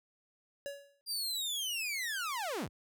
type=tone with exponential decay; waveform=square; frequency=564 Hz; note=C#5; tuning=30 cents sharp; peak=-36 dBFS; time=0.66-1.01 s; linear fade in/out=0 ms; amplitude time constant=74 ms
type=linear sweep; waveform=sawtooth; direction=down; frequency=4819 to 36.64 Hz; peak=-31 dBFS; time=1.06-2.69 s; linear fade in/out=50 ms
effects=none